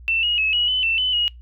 sine tone with pitch steps, 2679 / 2885 / 2584 / 2913 / 3019 / 2677 / 3016 / 2891 Hz, E7 / F#7 / E7 / F#7 / F#7 / E7 / F#7 / F#7, +27 / -44 / -35 / -28 / +34 / +26 / +32 / -41 cents, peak -17 dBFS, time 0.08-1.28 s, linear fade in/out 0 ms, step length 150 ms, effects noise-tail reverb RT60 0.2 s tail -24 dB re dry + added 60 Hz sine -39 dBFS peak until 1.41 s

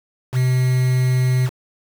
triangle tone with quantisation, 127.5 Hz, C3, 44 cents flat, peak -12 dBFS, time 0.32-1.5 s, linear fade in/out 50 ms, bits 5, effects none

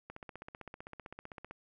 click train, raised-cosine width 0.5 ms, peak -30 dBFS, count 23, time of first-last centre 0.1-1.51 s, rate 15.6 Hz, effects none

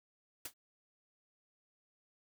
white noise with exponential decay, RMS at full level -37 dBFS, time 0.45-0.54 s, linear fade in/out 5 ms, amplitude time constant 18 ms, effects none

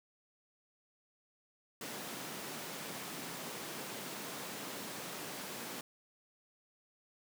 pink high-pass noise, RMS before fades -44 dBFS, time 1.81-5.81 s, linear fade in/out 2 ms, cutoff 160 Hz, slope 24 dB/octave, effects none

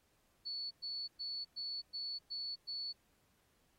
sine tone bursts, 4435 Hz, C#8, in tune, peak -39 dBFS, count 7, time 0.45-2.93 s, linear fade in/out 20 ms, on 260 ms, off 110 ms, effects pink hiss -75 dBFS RMS until 3.78 s + AAC 48 kbps

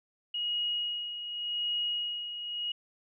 sine tone with tremolo, 2890 Hz, F#7, 41 cents flat, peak -28 dBFS, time 0.34-2.72 s, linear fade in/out 5 ms, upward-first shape sine, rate 0.87 Hz, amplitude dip 60%, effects none

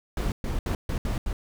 brown noise bursts at uneven times, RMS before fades -27 dBFS, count 6, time 0.17-0.32 / 0.44-0.59 / 0.66-0.75 / 0.89-0.98 / 1.05-1.18 / 1.26-1.33 s, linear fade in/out 2 ms, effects none

